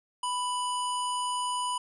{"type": "harmonic tone", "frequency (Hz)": 990, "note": "B5", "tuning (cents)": 4, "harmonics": [1, 3, 5, 7, 9, 10], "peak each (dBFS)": [-29, -36, -47, -46, -41, -43], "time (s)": [0.23, 1.78], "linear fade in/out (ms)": 5, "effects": []}